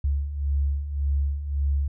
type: beating tone pair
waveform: sine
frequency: 69.2 / 71 Hz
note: C#2 / C#2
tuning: -2 / +42 cents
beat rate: 1.8 Hz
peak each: -29 / -23 dBFS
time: 0.04-1.88 s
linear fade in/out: 5 ms
effects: none